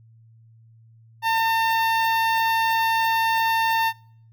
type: tone with notch filter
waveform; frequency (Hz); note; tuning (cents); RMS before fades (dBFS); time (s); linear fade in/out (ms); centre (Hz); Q
sawtooth; 903; A5; +45; -21; 1.22-3.93; 50; 7900; 0.57
effects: noise-tail reverb RT60 0.6 s tail -25 dB re dry + added 113 Hz sine -49 dBFS peak until 4.32 s